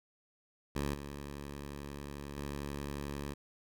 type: tone with level steps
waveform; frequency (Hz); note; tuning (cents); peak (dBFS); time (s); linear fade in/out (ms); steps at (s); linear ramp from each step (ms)
10% pulse; 71.2; C#2; +47; -25 / -34 / -30; 0.75-3.34; 10; 0.94 / 2.37; 5
effects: none